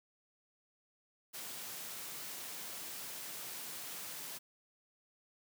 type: high-pass noise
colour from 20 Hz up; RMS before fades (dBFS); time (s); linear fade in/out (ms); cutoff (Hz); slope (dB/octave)
white; -45; 1.33-4.39; 20; 110; 96
effects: none